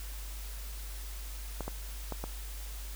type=clicks; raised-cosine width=1 ms; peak=-22 dBFS; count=4; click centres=1.607 / 1.68 / 2.123 / 2.24 s; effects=added 50 Hz sine -39 dBFS peak until 2.95 s + white hiss -48 dBFS RMS until 2.95 s